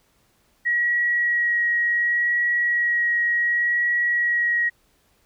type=tone with vibrato; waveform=sine; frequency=1907 Hz; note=A#6; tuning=39 cents sharp; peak=-18 dBFS; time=0.65-4.7 s; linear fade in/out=20 ms; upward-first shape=sine; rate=0.68 Hz; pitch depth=10 cents each way; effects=pink hiss -63 dBFS RMS until 5.25 s